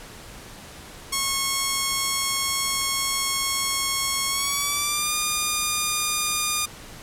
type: tone with pitch glide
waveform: 5% pulse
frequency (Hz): 1093 to 1212.8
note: C#6 to D#6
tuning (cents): -25 to -45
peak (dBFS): -10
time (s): 1.12-6.66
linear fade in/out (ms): 10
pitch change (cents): +180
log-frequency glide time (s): 4.28-5.14
effects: pink hiss -42 dBFS RMS until 7.02 s + low-pass 12000 Hz 12 dB/octave